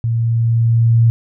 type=tone with level ramp; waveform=sine; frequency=115.5 Hz; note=A#2; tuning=16 cents flat; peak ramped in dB=-14 to -7 dBFS; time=0.04-1.1 s; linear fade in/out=0 ms; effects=none